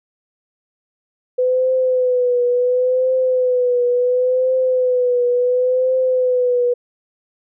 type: tone with vibrato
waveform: sine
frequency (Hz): 502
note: B4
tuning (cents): +28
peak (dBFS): -13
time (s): 1.38-6.74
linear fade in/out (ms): 10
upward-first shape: triangle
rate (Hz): 0.71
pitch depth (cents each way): 55
effects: none